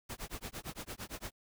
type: noise with tremolo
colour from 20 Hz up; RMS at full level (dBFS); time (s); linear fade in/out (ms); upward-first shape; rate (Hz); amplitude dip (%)
pink; -41; 0.09-1.32; 10; sine; 8.8; 100
effects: none